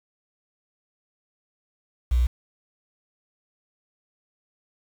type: tone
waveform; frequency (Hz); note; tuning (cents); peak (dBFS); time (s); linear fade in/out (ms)
sine; 61.1; B1; -18; -16; 2.11-2.27; 10
effects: tanh soft clip ceiling -13 dBFS + 7-bit